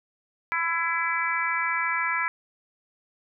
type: harmonic tone with a mistuned harmonic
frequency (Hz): 334.2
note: E4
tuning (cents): +24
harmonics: 3 / 4 / 5 / 6 / 7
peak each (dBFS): -30 / -30 / -30 / -30 / -30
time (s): 0.52-2.28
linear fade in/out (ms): 0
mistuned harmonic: 7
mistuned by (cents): -19
effects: none